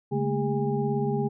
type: tone cluster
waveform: sine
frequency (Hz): 140.8 / 208.5 / 225.9 / 405.5 / 813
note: C#3 / G#3 / A3 / G#4 / G#5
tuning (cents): +27 / +7 / +46 / -41 / -37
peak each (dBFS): -28 / -32 / -31 / -28 / -34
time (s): 0.11-1.29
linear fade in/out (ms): 20
effects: none